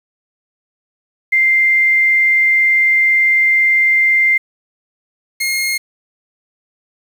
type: tone pair in turn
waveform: sine / sawtooth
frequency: 2094 / 2142 Hz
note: C7 / C7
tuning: +1 / +40 cents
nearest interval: unison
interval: 39 cents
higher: second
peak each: -9 / -12 dBFS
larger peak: first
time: 1.32-4.38 / 5.4-5.78 s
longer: first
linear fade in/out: 10 ms
effects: 7-bit